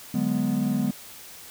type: chord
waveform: triangle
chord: G# half-diminished seventh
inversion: second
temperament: equal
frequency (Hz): 146.83 / 185 / 207.7 / 246.9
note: D3 / F#3 / G#3 / B3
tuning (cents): 0 / 0 / 0 / 0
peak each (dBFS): -29 / -28 / -24 / -24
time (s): 0.14-0.91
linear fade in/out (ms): 5
effects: white hiss -44 dBFS RMS until 1.5 s